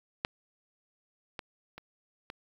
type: clicks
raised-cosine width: 0.3 ms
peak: -12 / -21 / -28 / -24 dBFS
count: 4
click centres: 0.249 / 1.392 / 1.78 / 2.301 s
effects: 8-bit